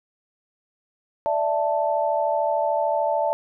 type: chord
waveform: sine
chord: D suspended second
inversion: none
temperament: just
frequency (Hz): 587.3 / 660.7 / 881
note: D5 / E5 / A5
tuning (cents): 0 / +4 / +2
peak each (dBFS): -24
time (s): 1.26-3.33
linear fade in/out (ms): 0
effects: none